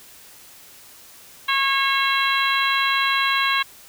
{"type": "harmonic tone with a mistuned harmonic", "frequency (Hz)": 545, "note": "C#5", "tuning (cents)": -29, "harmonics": [2, 3, 4, 5, 6, 7], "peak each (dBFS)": [-22, -24, -25, -26, -27, -27], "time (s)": [1.48, 3.63], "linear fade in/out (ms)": 10, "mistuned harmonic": 7, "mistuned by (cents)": 68, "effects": ["white hiss -46 dBFS RMS until 3.88 s"]}